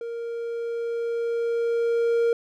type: tone with level ramp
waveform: triangle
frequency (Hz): 466.2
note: A#4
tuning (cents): 0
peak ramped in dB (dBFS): -28 to -16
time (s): 0.01-2.33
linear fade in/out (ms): 2
effects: none